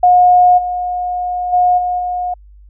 sine tone with level steps, 720 Hz, F#5, 47 cents flat, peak -5 / -16 / -8 / -14 / -16 dBFS, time 0.03-2.34 s, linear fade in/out 5 ms, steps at 0.57 / 1.52 / 1.77 / 1.98 s, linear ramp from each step 20 ms, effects added 50 Hz sine -38 dBFS peak until 2.69 s

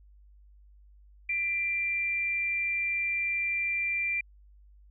sine tone pair together, 1992 / 2369 Hz, B6 / D7, +14 / +14 cents, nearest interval minor third, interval 300 cents, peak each -38 / -27 dBFS, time 1.29-4.21 s, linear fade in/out 5 ms, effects added 50 Hz sine -53 dBFS peak until 4.9 s

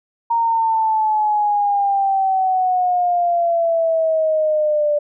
sine exponential sweep, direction down, 932.3 to 587.3 Hz, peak -14 dBFS, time 0.3-4.99 s, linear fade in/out 10 ms, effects none

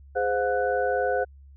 sine tone cluster, 413.4 / 517 / 716 / 1490 Hz, G#4 / C5 / F5 / F#6, -8 / -21 / +43 / +12 cents, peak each -29 / -25 / -27 / -31 dBFS, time 0.15-1.25 s, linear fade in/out 20 ms, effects added 69 Hz sine -46 dBFS peak until 1.56 s

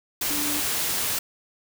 sine tone in noise, 293.7 Hz, D4, in tune, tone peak -31 dBFS, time 0.3-0.6 s, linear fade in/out 5 ms, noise white, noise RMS -26 dBFS, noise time 0.21-1.19 s, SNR -8 dB, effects none

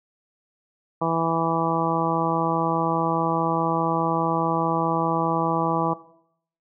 harmonic tone, 164.81 Hz, E3, in tune, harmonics 1 / 2 / 3 / 4 / 5 / 6 / 7, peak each -28 / -28 / -28 / -28 / -28 / -28 / -28 dBFS, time 1.01-5.94 s, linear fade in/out 10 ms, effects noise-tail reverb RT60 0.7 s tail -18 dB re dry

